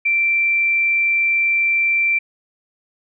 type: tone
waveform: sine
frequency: 2349 Hz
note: D7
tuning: in tune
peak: -14 dBFS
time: 0.05-2.19 s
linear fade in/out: 10 ms
effects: none